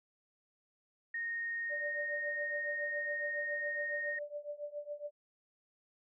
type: tone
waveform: sine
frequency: 1854 Hz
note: A#6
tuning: 10 cents flat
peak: -35 dBFS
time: 1.14-4.19 s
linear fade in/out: 5 ms
type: tone with tremolo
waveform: sine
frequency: 587.3 Hz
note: D5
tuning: in tune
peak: -36 dBFS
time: 1.69-5.11 s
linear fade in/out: 50 ms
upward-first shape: triangle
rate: 7.2 Hz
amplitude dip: 95%
effects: none